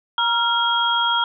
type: tone cluster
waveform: sine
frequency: 944 / 1382 / 3271 Hz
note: A#5 / F6 / G#7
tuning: +22 / -19 / -27 cents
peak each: -21 dBFS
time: 0.18-1.24 s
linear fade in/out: 2 ms
effects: none